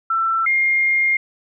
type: tone pair in turn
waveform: sine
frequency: 1338 / 2124 Hz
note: E6 / C7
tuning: +25 / +25 cents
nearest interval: minor sixth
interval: 800 cents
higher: second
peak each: -16 / -14 dBFS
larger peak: second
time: 0.1-0.46 / 0.46-1.17 s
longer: second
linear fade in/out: 5 ms
effects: none